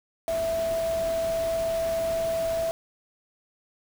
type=tone in noise; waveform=sine; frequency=659.3 Hz; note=E5; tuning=in tune; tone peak=-24 dBFS; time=0.28-2.71 s; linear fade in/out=0 ms; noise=pink; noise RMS=-38 dBFS; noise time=0.28-2.71 s; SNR=+11 dB; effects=none